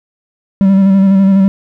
triangle tone with vibrato, 194.1 Hz, G3, 17 cents flat, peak -3 dBFS, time 0.61-1.48 s, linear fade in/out 0 ms, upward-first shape square, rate 12 Hz, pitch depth 24 cents each way, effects none

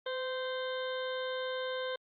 harmonic tone with a mistuned harmonic, 520 Hz, C5, 11 cents flat, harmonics 1 / 2 / 3 / 4 / 6 / 7 / 8, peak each -35 / -43 / -42 / -50 / -46 / -46 / -56 dBFS, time 0.06-1.96 s, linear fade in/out 5 ms, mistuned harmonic 1, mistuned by -26 cents, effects Opus 32 kbps

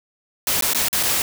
white noise with dropouts, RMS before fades -20 dBFS, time 0.47-1.22 s, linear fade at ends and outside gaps 1 ms, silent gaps 0.61-0.623 / 0.734-0.747 / 0.885-0.929 / 1.029-1.033 s, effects none

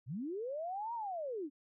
sine linear two-way sweep, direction up then down, 102.8 to 960 to 263.8 Hz, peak -37 dBFS, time 0.06-1.5 s, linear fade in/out 50 ms, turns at 0.94 s, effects none

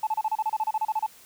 sine tone bursts, 870 Hz, A5, 20 cents flat, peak -21 dBFS, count 15, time 0.03-1.064 s, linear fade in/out 5 ms, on 40 ms, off 31 ms, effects tanh soft clip ceiling -18 dBFS + white hiss -52 dBFS RMS until 1.25 s

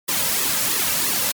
white noise with flanger, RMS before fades -21 dBFS, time 0.08-1.32 s, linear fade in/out 10 ms, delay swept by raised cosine 1.3 to 2.8 ms, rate 3 Hz, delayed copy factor -0.7, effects MP3 96 kbps

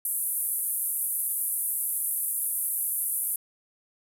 pink band-pass noise, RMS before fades -29 dBFS, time 0.05-3.36 s, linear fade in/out 2 ms, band 10000 to 13000 Hz, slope 48 dB/octave, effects none

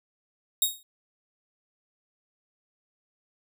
10% pulse tone with exponential decay, 3756 Hz, A#7, 12 cents sharp, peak -10 dBFS, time 0.62-0.83 s, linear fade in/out 2 ms, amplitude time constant 44 ms, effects none

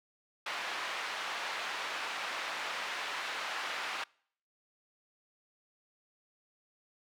pink band-pass noise, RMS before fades -38 dBFS, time 0.46-4.04 s, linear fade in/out 5 ms, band 990 to 3200 Hz, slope 12 dB/octave, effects noise-tail reverb RT60 0.6 s tail -26 dB re dry

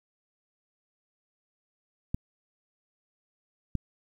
clicks, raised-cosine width 5 ms, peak -16 dBFS, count 2, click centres 2.145 / 3.753 s, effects 9-bit

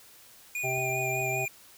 square tone with vibrato, 2423 Hz, D#7, 47 cents flat, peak -31 dBFS, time 0.55-1.48 s, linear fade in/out 2 ms, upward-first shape triangle, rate 5 Hz, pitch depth 38 cents each way
harmonic tone, 129.5 Hz, C3, 17 cents flat, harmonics 1 / 3 / 5 / 6, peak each -35 / -35 / -35 / -35 dBFS, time 0.63-1.46 s, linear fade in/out 20 ms
clicks, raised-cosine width 3 ms, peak -39 dBFS, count 3, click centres 0.779 / 0.899 / 1.215 s
effects white hiss -54 dBFS RMS until 1.77 s

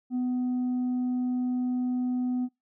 sine tone with tanh clipping, 250 Hz, B3, 21 cents sharp, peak -26 dBFS, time 0.1-2.49 s, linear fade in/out 50 ms, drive 2 dB, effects noise-tail reverb RT60 0.2 s tail -24 dB re dry

